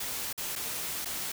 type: noise with dropouts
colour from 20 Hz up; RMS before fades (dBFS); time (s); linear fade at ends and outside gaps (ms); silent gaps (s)
white; -35; 0-1.32; 5; 0.329-0.377 / 0.555-0.559 / 1.048-1.055
effects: none